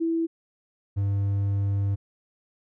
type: tone pair in turn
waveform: sine / triangle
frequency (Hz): 329.6 / 99.67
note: E4 / G2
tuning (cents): 0 / +29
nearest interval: octave + major sixth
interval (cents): 2071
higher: first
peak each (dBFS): -22 / -20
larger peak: second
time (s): 0-0.27 / 0.96-1.96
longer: second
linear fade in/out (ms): 20
effects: none

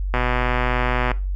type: click train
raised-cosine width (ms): 0.5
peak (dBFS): -6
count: 122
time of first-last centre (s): 0.14-1.116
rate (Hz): 124
effects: noise-tail reverb RT60 0.3 s tail -18 dB re dry + added 47 Hz sine -21 dBFS peak until 1.35 s

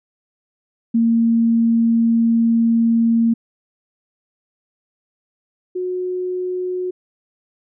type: tone pair in turn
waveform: sine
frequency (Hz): 229.9 / 364.9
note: A#3 / F#4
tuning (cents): -24 / -24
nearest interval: minor sixth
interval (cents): 800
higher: second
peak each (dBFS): -12 / -20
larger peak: first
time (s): 0.94-3.34 / 5.75-6.91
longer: first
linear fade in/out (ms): 10
effects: none

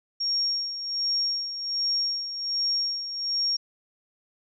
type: tone with tremolo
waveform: sine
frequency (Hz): 5560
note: F8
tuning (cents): -9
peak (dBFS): -22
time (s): 0.2-3.57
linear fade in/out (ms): 10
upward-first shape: sine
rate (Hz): 1.3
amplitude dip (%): 65
effects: none

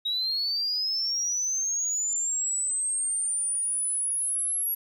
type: linear sweep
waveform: sine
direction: up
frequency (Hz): 3800 to 11410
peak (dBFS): -24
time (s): 0.05-4.75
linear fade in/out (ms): 10
effects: tanh soft clip ceiling -21 dBFS + 10-bit

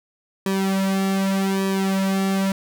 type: tone with flanger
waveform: sawtooth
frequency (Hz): 193.3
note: G3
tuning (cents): -24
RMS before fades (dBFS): -21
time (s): 0.46-2.52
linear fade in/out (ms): 2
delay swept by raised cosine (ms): 1.4 to 3.2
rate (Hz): 0.84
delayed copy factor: -0.9
effects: none

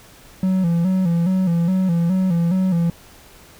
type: tone with vibrato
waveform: triangle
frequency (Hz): 178.1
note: F3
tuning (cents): +34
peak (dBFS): -13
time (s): 0.43-2.9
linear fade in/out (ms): 2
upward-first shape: square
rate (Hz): 2.4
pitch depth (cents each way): 89
effects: pink hiss -46 dBFS RMS until 3.59 s

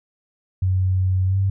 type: tone with pitch glide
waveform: sine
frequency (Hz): 93.3 to 97.04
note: F#2 to G2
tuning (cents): +15 to -17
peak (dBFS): -16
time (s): 0.62-1.5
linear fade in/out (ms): 5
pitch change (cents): +68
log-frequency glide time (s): 1.26-1.37
effects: none

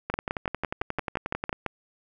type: two click trains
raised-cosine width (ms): 0.5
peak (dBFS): -14 / -12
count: 17 / 10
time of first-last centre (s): 0.1-1.529 / 0.14-1.663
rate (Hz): 11.2 / 5.91
effects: none

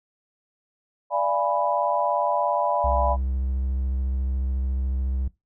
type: chord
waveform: sine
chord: D diminished seventh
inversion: none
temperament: equal with one note detuned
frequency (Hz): 587.3 / 684.5 / 830.6 / 987.8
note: D5 / F5 / Ab5 / Cb6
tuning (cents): 0 / -35 / 0 / 0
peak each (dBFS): -25 / -27 / -27 / -25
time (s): 1.1-3.17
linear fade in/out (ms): 50
type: tone with vibrato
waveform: triangle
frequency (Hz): 65.41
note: C2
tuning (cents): 0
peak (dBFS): -21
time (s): 2.84-5.28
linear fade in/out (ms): 5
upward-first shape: square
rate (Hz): 14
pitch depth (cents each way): 20
effects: noise-tail reverb RT60 0.2 s tail -20 dB re dry

